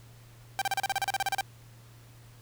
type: tone bursts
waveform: sawtooth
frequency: 784 Hz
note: G5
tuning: in tune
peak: -22 dBFS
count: 14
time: 0.59-1.409 s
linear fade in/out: 0 ms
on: 26 ms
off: 35 ms
effects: added 117 Hz sine -51 dBFS peak until 2.41 s + pink hiss -58 dBFS RMS until 2.41 s